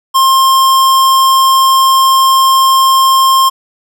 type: tone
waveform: square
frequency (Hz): 1062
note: C6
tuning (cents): +25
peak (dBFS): -6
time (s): 0.14-3.5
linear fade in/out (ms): 20
effects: none